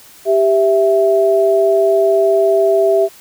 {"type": "tone pair together", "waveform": "sine", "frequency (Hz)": [393.4, 659.3], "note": ["G4", "E5"], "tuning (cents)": [6, 0], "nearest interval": "major sixth", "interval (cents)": 894, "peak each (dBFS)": -12, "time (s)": [0.25, 3.09], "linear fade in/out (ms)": 50, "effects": ["white hiss -42 dBFS RMS until 3.2 s"]}